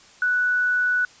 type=tone; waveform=sine; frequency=1480 Hz; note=F#6; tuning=in tune; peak=-18 dBFS; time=0.22-1.05 s; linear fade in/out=2 ms; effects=white hiss -50 dBFS RMS until 1.2 s + resampled to 16000 Hz